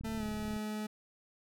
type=click train; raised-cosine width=5 ms; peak=-33 dBFS; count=21; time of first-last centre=0.01-0.564 s; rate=36.1 Hz
type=tone with pitch glide; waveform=40% pulse; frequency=221.7 to 213.3 Hz; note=A3 to G#3; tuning=+13 to +46 cents; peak=-35 dBFS; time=0.04-0.87 s; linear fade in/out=10 ms; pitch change=-67 cents; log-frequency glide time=0.17-0.23 s
effects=none